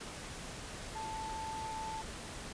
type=tone in noise; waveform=sine; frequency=880 Hz; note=A5; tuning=in tune; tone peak=-39 dBFS; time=0.95-2.02 s; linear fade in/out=10 ms; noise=pink; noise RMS=-45 dBFS; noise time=0-2.53 s; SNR=+3 dB; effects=resampled to 22050 Hz